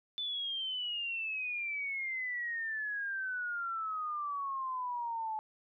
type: exponential sweep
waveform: sine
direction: down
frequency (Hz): 3521 to 860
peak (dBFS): -34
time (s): 0.18-5.39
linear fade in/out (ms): 0
effects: none